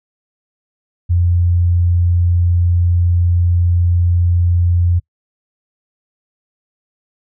sine tone, 87.31 Hz, F2, in tune, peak -10 dBFS, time 1.09-5 s, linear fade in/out 20 ms, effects noise-tail reverb RT60 0.1 s tail -24 dB re dry

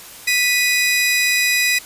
sawtooth tone pair together, 1975.5 / 2489 Hz, B6 / D#7, 0 / 0 cents, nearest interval major third, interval 400 cents, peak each -14 dBFS, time 0.27-1.79 s, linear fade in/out 10 ms, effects white hiss -38 dBFS RMS until 1.85 s + resampled to 32000 Hz

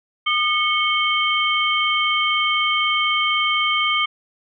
sine tone cluster, 1217 / 2199 / 3129 Hz, D#6 / C#7 / G7, -39 / -14 / -4 cents, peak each -21 dBFS, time 0.26-4.06 s, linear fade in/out 10 ms, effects none

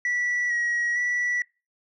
sine tone with vibrato, 1930 Hz, B6, 40 cents flat, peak -20 dBFS, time 0.05-1.42 s, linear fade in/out 2 ms, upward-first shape square, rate 1.1 Hz, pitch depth 21 cents each way, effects noise-tail reverb RT60 0.3 s tail -26 dB re dry + tanh soft clip ceiling -21 dBFS

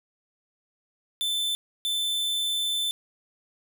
45% pulse tone bursts at uneven times, 3531 Hz, A7, 5 cents sharp, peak -25 dBFS, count 2, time 1.21-1.55 / 1.85-2.91 s, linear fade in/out 0 ms, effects none

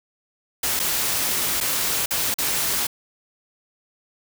white noise with dropouts, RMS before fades -23 dBFS, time 0.63-2.87 s, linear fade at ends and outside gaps 5 ms, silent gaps 0.794-0.798 / 1.604-1.609 / 2.06-2.107 / 2.342-2.384 s, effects none

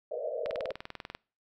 pink band-pass noise, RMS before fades -35 dBFS, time 0.11-0.72 s, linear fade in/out 5 ms, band 460 to 650 Hz, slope 96 dB/octave
click train, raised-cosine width 0.3 ms, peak -22 dBFS, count 15, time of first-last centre 0.46-1.15 s, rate 20.3 Hz
effects noise-tail reverb RT60 0.4 s tail -26 dB re dry

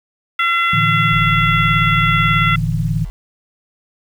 harmonic tone, 680 Hz, F5, 46 cents flat, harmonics 2 / 3 / 4 / 5, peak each -16 / -17 / -23 / -24 dBFS, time 0.39-2.56 s, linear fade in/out 5 ms
sine chord, A suspended fourth, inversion none, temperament just, 110 / 146.67 / 165 Hz, A2 / D3 / E3, 0 / -2 / +2 cents, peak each -20 dBFS, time 0.73-3.05 s, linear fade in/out 5 ms
sine tone, 42.23 Hz, E1, 43 cents sharp, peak -24 dBFS, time 1.12-3.1 s, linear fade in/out 0 ms
effects 7-bit

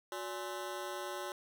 20% pulse ring-modulated tone, 470.1 Hz, A#4, 15 cents sharp, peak -31 dBFS, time 0.12-1.32 s, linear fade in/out 0 ms, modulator 105 Hz, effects none

